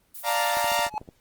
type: noise with tremolo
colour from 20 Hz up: violet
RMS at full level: -37 dBFS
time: 0.14-0.78 s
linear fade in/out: 10 ms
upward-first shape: triangle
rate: 7.3 Hz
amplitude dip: 45%
type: chord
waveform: sawtooth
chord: Bb major seventh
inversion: first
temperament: equal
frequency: 587.3 / 698.5 / 880 / 932.3 Hz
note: D5 / F5 / A5 / Bb5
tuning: 0 / 0 / 0 / 0 cents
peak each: -25 / -23 / -27 / -22 dBFS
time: 0.23-0.9 s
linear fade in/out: 50 ms
type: click train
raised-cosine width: 2 ms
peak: -28 dBFS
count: 8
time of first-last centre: 0.57-1.089 s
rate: 13.5 Hz
type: tone with exponential growth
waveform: triangle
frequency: 852 Hz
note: G#5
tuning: 44 cents sharp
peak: -20 dBFS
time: 0.86-0.98 s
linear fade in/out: 1 ms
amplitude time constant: 26 ms
effects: pink hiss -65 dBFS RMS until 1.2 s + Opus 24 kbps